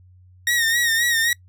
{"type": "tone with vibrato", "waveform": "sawtooth", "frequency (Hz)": 1864.7, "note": "A#6", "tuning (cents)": 0, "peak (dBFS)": -14, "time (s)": [0.47, 1.33], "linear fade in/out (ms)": 2, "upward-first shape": "sine", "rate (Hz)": 3.8, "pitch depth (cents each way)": 60, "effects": ["noise-tail reverb RT60 0.1 s tail -24 dB re dry", "added 91 Hz sine -47 dBFS peak until 1.48 s"]}